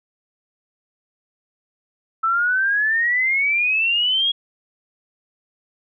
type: exponential sweep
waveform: sine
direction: up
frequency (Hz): 1311 to 3322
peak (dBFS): -16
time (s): 2.23-4.32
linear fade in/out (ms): 10
effects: none